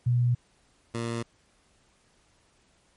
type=tone pair in turn; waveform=sine / 15% pulse; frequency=121.8 / 116.57 Hz; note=B2 / A#2; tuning=-24 / 0 cents; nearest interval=minor second; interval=76 cents; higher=first; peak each=-20 / -23 dBFS; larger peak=first; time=0.06-0.35 / 0.94-1.23 s; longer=neither; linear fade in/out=10 ms; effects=pink hiss -65 dBFS RMS until 2.96 s + MP3 48 kbps